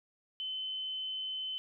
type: tone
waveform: sine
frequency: 3051 Hz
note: G7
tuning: 48 cents flat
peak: -35 dBFS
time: 0.4-1.58 s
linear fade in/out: 0 ms
effects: none